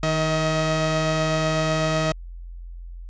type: tone pair together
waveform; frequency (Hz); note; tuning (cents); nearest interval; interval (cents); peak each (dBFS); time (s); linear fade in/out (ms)
sawtooth; 156.75 / 635; D#3 / D#5; +13 / +35; 2 octaves; 2422; -19; 0.03-2.12; 2
effects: added 43 Hz sine -34 dBFS peak until 3.09 s + resampled to 16000 Hz